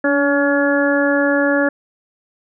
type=harmonic tone with a mistuned harmonic; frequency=282.6 Hz; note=C#4; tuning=34 cents sharp; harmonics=1 / 2 / 3 / 4 / 5 / 6; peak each=-17 / -17 / -28 / -29 / -23 / -20 dBFS; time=0.04-1.69 s; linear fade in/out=5 ms; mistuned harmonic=1; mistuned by=+23 cents; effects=none